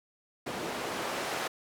white noise with band-pass filter sweep, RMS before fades -35 dBFS, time 0.46-1.48 s, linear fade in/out 10 ms, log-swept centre 350 to 740 Hz, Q 0.71, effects none

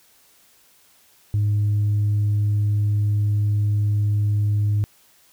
sine tone, 103.83 Hz, G#2, in tune, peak -15 dBFS, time 1.34-4.84 s, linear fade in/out 0 ms, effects tanh soft clip ceiling -15 dBFS + white hiss -56 dBFS RMS until 5.32 s

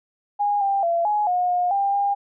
sine tone with pitch steps, 820 / 792 / 680 / 837 / 720 / 715 / 796 / 804 Hz, G#5 / G5 / F5 / G#5 / F#5 / F5 / G5 / G5, -22 / +18 / -46 / +13 / -47 / +41 / +26 / +44 cents, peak -18 dBFS, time 0.39-2.15 s, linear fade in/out 20 ms, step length 220 ms, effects none

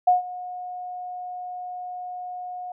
sine tone with ADSR envelope, 724 Hz, F#5, 38 cents flat, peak -12 dBFS, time 0.07-2.72 s, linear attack 9 ms, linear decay 140 ms, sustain -19 dB, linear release 3 ms, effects none

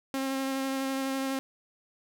sawtooth tone with vibrato, 268.2 Hz, C4, 43 cents sharp, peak -25 dBFS, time 0.14-1.39 s, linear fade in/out 0 ms, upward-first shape sine, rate 12 Hz, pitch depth 12 cents each way, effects none

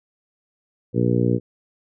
harmonic tone, 59.9 Hz, A#1, 48 cents sharp, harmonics 2 / 3 / 4 / 5 / 6 / 7 / 8, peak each -21 / -23 / -24 / -25 / -26 / -26 / -27 dBFS, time 0.93-1.4 s, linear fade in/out 50 ms, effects none

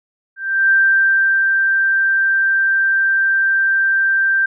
sine tone with ADSR envelope, 1572 Hz, G6, 4 cents sharp, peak -9 dBFS, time 0.36-4.46 s, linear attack 340 ms, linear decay 750 ms, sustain -3 dB, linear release 6 ms, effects none

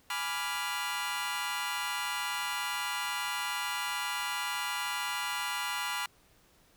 20% pulse chord, G# diminished seventh, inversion none, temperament equal, 830.6 / 987.8 / 1174.7 / 1396.9 Hz, G#5 / B5 / D6 / F6, 0 / 0 / 0 / 0 cents, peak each -35 / -31 / -35 / -32 dBFS, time 0.1-6.06 s, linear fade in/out 2 ms, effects pink hiss -64 dBFS RMS until 6.76 s

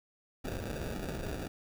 pink noise with sample-and-hold, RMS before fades -38 dBFS, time 0.44-1.48 s, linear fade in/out 10 ms, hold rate 1050 Hz, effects none

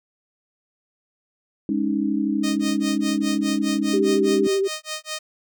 sine chord, Ab suspended fourth, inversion none, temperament equal with one note detuned, 207.7 / 278.3 / 311.1 Hz, Ab3 / Db4 / Eb4, 0 / +7 / 0 cents, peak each -24 dBFS, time 1.69-4.47 s, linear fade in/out 2 ms
5% pulse tone with tremolo, 620 Hz, D#5, 6 cents flat, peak -15 dBFS, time 2.43-5.19 s, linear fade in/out 10 ms, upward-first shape sine, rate 4.9 Hz, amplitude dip 100%
sine tone with vibrato, 390 Hz, G4, 9 cents flat, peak -18 dBFS, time 3.93-4.68 s, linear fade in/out 10 ms, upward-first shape sine, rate 13 Hz, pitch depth 26 cents each way
effects none

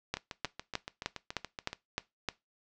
two click trains, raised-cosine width 0.2 ms, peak -14 / -21 dBFS, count 8 / 12, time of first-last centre 0.14-2.287 / 0.17-1.73 s, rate 3.26 / 7.05 Hz, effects noise-tail reverb RT60 0.2 s tail -19 dB re dry + low-pass 7000 Hz 12 dB/octave

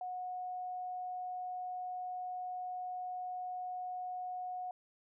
sine tone, 730 Hz, F#5, 24 cents flat, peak -38 dBFS, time 0.01-4.71 s, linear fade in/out 2 ms, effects none

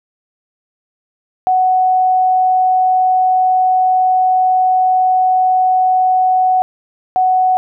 sine tone bursts at uneven times, 743 Hz, F#5, 7 cents sharp, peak -9 dBFS, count 2, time 1.47-6.62 / 7.16-7.57 s, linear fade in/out 0 ms, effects none

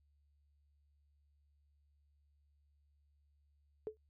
sine tone with exponential decay, 432.5 Hz, A4, 30 cents flat, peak -34 dBFS, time 3.87-3.97 s, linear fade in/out 0 ms, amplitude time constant 20 ms, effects added 72 Hz sine -70 dBFS peak until 4.09 s

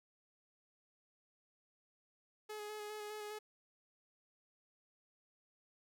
sawtooth tone with vibrato, 422.1 Hz, G#4, 28 cents sharp, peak -40 dBFS, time 2.49-3.39 s, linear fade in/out 10 ms, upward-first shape square, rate 4.9 Hz, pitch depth 16 cents each way, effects none

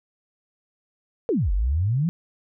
sine exponential two-way sweep, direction down then up, 509 to 43.65 to 178.4 Hz, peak -19 dBFS, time 1.29-2.09 s, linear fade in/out 0 ms, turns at 1.52 s, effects none

